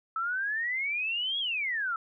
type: exponential two-way sweep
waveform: sine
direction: up then down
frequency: 1300 to 3360 to 1300 Hz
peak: -28 dBFS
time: 0.16-1.96 s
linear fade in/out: 2 ms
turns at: 1.39 s
effects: none